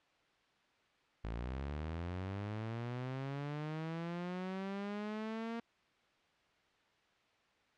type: linear sweep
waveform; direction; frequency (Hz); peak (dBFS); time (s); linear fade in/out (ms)
sawtooth; up; 53 to 233.1; -35; 1.24-5.6; 5
effects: white hiss -71 dBFS RMS until 7.77 s + low-pass 3000 Hz 12 dB/octave